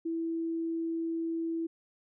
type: tone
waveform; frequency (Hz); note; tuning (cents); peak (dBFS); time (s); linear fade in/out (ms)
sine; 329.6; E4; 0; -30; 0.05-1.67; 10
effects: none